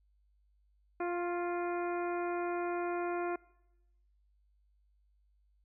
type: harmonic tone with a mistuned harmonic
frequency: 349.2 Hz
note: F4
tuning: in tune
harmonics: 1 / 2 / 3 / 4 / 5 / 6 / 7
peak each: -34 / -38 / -43 / -44 / -51 / -52 / -50 dBFS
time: 1-3.36 s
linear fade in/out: 5 ms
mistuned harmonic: 3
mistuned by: +18 cents
effects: noise-tail reverb RT60 1.0 s tail -23 dB re dry + added 50 Hz sine -67 dBFS peak until 5.64 s